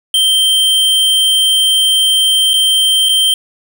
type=tone with dropouts; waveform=square; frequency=3136 Hz; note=G7; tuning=in tune; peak=-9 dBFS; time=0.14-3.34 s; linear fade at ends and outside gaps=2 ms; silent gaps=2.535-2.539 / 3.088-3.092 s; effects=none